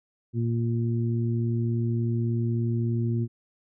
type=harmonic tone; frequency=116.54 Hz; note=A#2; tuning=in tune; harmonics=1 / 2 / 3; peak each=-24 / -30 / -34 dBFS; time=0.33-3.28 s; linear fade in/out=50 ms; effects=none